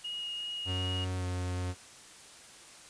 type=tone with vibrato; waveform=sine; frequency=2874 Hz; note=F7; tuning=49 cents sharp; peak=-35 dBFS; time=0.04-1.05 s; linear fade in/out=10 ms; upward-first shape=triangle; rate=2.6 Hz; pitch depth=8 cents each way
type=tone with pitch glide; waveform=45% pulse; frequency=92.3 to 90.35 Hz; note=F#2 to F#2; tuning=-4 to -41 cents; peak=-32 dBFS; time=0.65-1.75 s; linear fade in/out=50 ms; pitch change=-37 cents; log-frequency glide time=1.15-1.27 s
effects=white hiss -52 dBFS RMS until 2.89 s + resampled to 22050 Hz